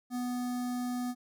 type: tone with notch filter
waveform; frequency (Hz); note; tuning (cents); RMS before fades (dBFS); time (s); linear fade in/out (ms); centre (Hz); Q
square; 246.9; B3; 0; -34; 0.1-1.15; 50; 2600; 0.86
effects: none